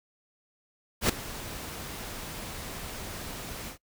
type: noise with ADSR envelope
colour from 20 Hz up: pink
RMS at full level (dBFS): -22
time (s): 1.01-3.78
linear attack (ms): 82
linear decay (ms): 6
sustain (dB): -17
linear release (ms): 97
effects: noise-tail reverb RT60 0.1 s tail -24 dB re dry